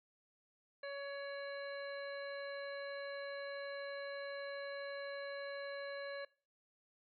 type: harmonic tone with a mistuned harmonic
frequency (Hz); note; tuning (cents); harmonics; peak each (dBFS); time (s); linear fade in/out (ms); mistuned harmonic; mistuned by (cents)
561; C#5; +21; 1 / 2 / 3 / 4 / 5 / 7; -43 / -53 / -48 / -55 / -61 / -55; 0.83-6.25; 5; 7; +58
effects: noise-tail reverb RT60 0.4 s tail -22 dB re dry + MP3 96 kbps